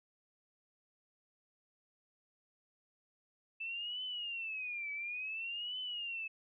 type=tone with vibrato; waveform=sine; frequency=2637 Hz; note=E7; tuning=in tune; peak=-38 dBFS; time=3.6-6.28 s; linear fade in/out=10 ms; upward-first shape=triangle; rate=0.57 Hz; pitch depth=250 cents each way; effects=none